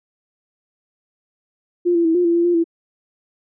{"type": "tone with pitch steps", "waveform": "sine", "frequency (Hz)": [350.5, 338.8, 325.7, 354.7, 339.2, 341.7, 348.9, 333.7], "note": ["F4", "E4", "E4", "F4", "E4", "F4", "F4", "E4"], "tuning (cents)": [6, 48, -21, 27, 50, -38, -2, 21], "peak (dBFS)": -13, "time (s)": [1.85, 2.642], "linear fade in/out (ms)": 20, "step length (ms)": 99, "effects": []}